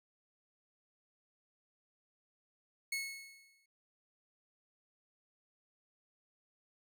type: tone with exponential decay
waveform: sawtooth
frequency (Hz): 2190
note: C#7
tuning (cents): -22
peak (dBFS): -30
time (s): 2.92-3.66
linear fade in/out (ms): 5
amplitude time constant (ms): 160
effects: none